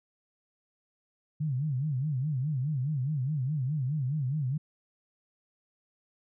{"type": "tone with vibrato", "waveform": "sine", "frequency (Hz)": 140, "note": "C#3", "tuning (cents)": 18, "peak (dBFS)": -27, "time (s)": [1.4, 4.58], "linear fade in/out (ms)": 10, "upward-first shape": "sine", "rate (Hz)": 4.8, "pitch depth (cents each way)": 200, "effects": []}